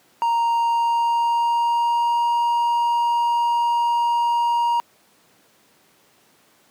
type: tone with pitch glide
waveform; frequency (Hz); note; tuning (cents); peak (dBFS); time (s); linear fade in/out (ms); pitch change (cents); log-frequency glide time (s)
triangle; 932.3 to 944.2; A#5 to A#5; 0 to +22; -15; 0.22-4.8; 0; +22; 0.66-2.26
effects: pink hiss -57 dBFS RMS until 6.7 s + high-pass 200 Hz 12 dB/octave